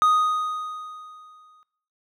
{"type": "tone with exponential decay", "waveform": "triangle", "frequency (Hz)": 1244.5, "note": "D#6", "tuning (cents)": 0, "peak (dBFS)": -12, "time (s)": [0.02, 1.63], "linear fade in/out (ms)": 0, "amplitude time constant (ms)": 350, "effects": ["noise-tail reverb RT60 0.6 s tail -19 dB re dry"]}